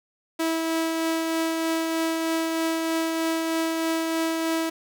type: tone with tremolo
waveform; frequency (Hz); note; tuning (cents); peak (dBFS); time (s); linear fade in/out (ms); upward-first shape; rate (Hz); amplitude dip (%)
sawtooth; 325.7; E4; -21; -18; 0.39-4.7; 10; triangle; 3.2; 30
effects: 8-bit